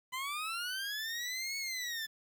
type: linear two-way sweep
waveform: 20% pulse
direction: up then down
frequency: 1004 to 2217 to 1735 Hz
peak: -31 dBFS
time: 0.12-2.07 s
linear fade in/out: 20 ms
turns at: 1.57 s
effects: 10-bit